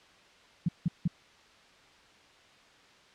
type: tone bursts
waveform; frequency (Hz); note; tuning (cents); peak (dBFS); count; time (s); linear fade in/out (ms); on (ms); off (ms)
sine; 169.2; E3; +45; -23; 3; 0.66-1.078; 5; 26; 170
effects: white hiss -58 dBFS RMS until 3.14 s + low-pass 4000 Hz 12 dB/octave